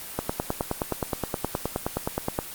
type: click train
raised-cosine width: 1 ms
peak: -10 dBFS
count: 22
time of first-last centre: 0.19-2.389 s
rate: 9.55 Hz
effects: white hiss -38 dBFS RMS until 2.54 s + Opus 24 kbps